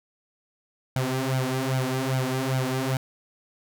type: tone with flanger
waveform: sawtooth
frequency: 130.81 Hz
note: C3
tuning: in tune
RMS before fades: -26 dBFS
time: 0.96-2.97 s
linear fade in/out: 2 ms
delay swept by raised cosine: 1.3 to 5.2 ms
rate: 2.5 Hz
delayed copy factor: +0.85
effects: none